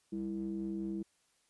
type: ring-modulated tone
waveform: triangle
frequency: 65.41 Hz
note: C2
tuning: in tune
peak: -30 dBFS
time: 0.12-1.03 s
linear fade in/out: 10 ms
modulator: 264 Hz
effects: white hiss -73 dBFS RMS until 1.49 s + resampled to 24000 Hz